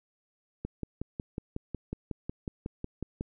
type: click train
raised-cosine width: 3 ms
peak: -21 dBFS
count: 15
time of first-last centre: 0.65-3.209 s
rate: 5.47 Hz
effects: none